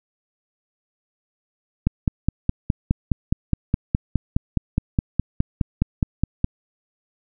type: click train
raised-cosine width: 5 ms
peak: -5 dBFS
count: 23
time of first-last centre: 1.87-6.444 s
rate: 4.81 Hz
effects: none